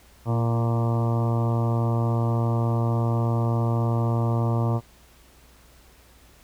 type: harmonic tone with a mistuned harmonic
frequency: 116.54 Hz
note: A#2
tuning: in tune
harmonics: 1 / 2 / 3 / 4 / 5 / 6 / 7 / 8 / 9 / 10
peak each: -21 / -30 / -33 / -35 / -35 / -36 / -40 / -37 / -40 / -39 dBFS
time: 0.25-4.81 s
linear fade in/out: 50 ms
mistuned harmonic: 3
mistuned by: -23 cents
effects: added 60 Hz sine -55 dBFS peak until 6.43 s + pink hiss -55 dBFS RMS until 6.43 s